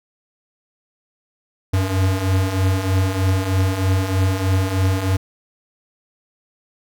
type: beating tone pair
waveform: square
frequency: 92.5 / 95.7 Hz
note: F#2 / G2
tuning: 0 / -41 cents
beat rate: 3.2 Hz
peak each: -23 / -18 dBFS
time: 1.73-5.17 s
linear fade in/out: 10 ms
effects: none